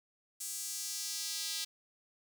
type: tone with high-pass filter sweep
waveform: square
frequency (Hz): 180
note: F#3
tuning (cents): -47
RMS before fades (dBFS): -39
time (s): 0.4-1.65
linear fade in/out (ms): 10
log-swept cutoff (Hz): 7700 to 4200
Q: 1.7
effects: none